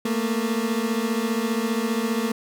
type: beating tone pair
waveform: 30% pulse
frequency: 220.9 / 235.9 Hz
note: A3 / A#3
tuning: +7 / +21 cents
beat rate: 15 Hz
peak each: -22 / -23 dBFS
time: 0.05-2.32 s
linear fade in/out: 5 ms
effects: none